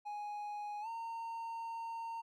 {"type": "tone with pitch glide", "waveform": "triangle", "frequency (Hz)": [830.6, 916.3], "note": ["G#5", "A#5"], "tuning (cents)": [0, -30], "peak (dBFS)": -38, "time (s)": [0.05, 2.22], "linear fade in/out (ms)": 20, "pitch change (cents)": 170, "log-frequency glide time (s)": [0.81, 0.88], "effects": []}